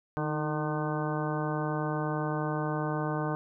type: harmonic tone with a mistuned harmonic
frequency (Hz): 151.6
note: D#3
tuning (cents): -45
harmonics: 1 / 2 / 3 / 4 / 5 / 6 / 7 / 8 / 10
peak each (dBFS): -32 / -35 / -37 / -38 / -39 / -40 / -40 / -41 / -42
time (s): 0.17-3.35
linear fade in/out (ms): 0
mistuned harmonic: 2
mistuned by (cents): +45
effects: none